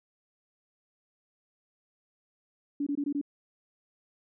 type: tone bursts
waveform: sine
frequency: 286.3 Hz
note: D4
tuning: 44 cents flat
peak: -27 dBFS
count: 5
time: 2.8-3.214 s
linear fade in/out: 5 ms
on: 66 ms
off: 21 ms
effects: none